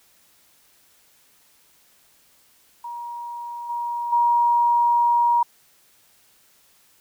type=tone with level steps; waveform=sine; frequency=950 Hz; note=A#5; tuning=33 cents sharp; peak=-30 / -24 / -15 dBFS; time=2.84-5.43 s; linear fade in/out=5 ms; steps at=3.69 / 4.12 s; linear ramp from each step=10 ms; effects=white hiss -58 dBFS RMS until 7 s